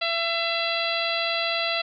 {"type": "harmonic tone", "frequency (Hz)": 672, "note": "E5", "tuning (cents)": 33, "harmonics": [1, 2, 3, 4, 5, 6, 7], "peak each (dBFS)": [-29, -32, -32, -29, -31, -31, -35], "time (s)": [0.01, 1.82], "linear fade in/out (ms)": 10, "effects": []}